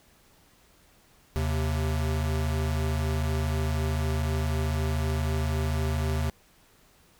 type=tone pair together; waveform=square; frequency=77.78 / 130.97 Hz; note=D#2 / C3; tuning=0 / +2 cents; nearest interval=major sixth; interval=902 cents; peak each=-27 / -31 dBFS; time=1.36-6.3 s; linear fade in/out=0 ms; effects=pink hiss -60 dBFS RMS until 7.19 s